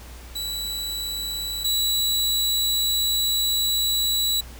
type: tone pair in turn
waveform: sawtooth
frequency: 3942 / 3928 Hz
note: B7 / B7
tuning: -4 / -10 cents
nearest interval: unison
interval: 6 cents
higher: first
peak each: -24 / -17 dBFS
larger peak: second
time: 0.35-1.64 / 1.64-4.41 s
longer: second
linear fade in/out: 10 ms
effects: added 60 Hz sine -39 dBFS peak until 4.59 s + pink hiss -45 dBFS RMS until 4.59 s